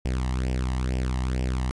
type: tone with flanger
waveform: sawtooth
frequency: 63.6 Hz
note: C2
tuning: 48 cents flat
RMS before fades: -26 dBFS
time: 0.05-1.71 s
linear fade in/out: 0 ms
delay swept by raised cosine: 0.37 to 1.05 ms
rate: 2.2 Hz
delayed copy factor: +0.7
effects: resampled to 22050 Hz